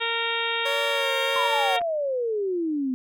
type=harmonic tone; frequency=462 Hz; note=A#4; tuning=16 cents flat; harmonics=1 / 2 / 3 / 4 / 5 / 6 / 7 / 8; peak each=-32 / -32 / -32 / -32 / -32 / -32 / -32 / -32 dBFS; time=0-1.8 s; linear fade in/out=20 ms
type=tone with vibrato; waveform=40% pulse; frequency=554 Hz; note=C#5; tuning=1 cent flat; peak=-26 dBFS; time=0.65-1.77 s; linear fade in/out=10 ms; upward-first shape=sine; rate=1.4 Hz; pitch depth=47 cents each way
type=exponential sweep; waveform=sine; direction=down; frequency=1046.5 to 250.7 Hz; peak=-23 dBFS; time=1.36-2.94 s; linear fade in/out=0 ms
type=clicks; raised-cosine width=0.5 ms; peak=-28 / -24 dBFS; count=2; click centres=1.808 / 1.816 s
effects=none